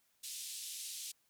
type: band-pass noise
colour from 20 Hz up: white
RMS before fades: -45 dBFS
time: 0.23-1.12 s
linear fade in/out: 10 ms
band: 3000 to 11000 Hz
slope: 24 dB/octave
effects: white hiss -75 dBFS RMS until 1.29 s